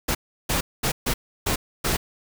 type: noise bursts at uneven times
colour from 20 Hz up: pink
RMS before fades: -23 dBFS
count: 6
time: 0.08-0.15 / 0.49-0.61 / 0.83-0.92 / 1.06-1.14 / 1.46-1.56 / 1.84-1.97 s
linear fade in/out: 10 ms
effects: none